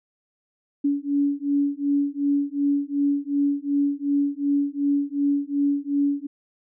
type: beating tone pair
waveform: sine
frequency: 282.8 / 285.5 Hz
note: C#4 / D4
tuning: +35 / -49 cents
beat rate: 2.7 Hz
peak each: -23 / -23 dBFS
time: 0.84-6.27 s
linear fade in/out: 10 ms
effects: none